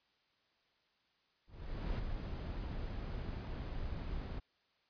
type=noise with ADSR envelope; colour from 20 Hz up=brown; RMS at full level=-36 dBFS; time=1.47-4.4 s; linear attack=520 ms; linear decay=8 ms; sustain=-5 dB; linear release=18 ms; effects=white hiss -75 dBFS RMS until 4.89 s + resampled to 11025 Hz

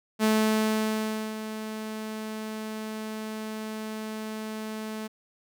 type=tone with ADSR envelope; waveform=sawtooth; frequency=217.4 Hz; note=A3; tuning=21 cents flat; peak=-16 dBFS; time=0.19-5.08 s; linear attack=47 ms; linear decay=1100 ms; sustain=-13 dB; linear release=17 ms; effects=none

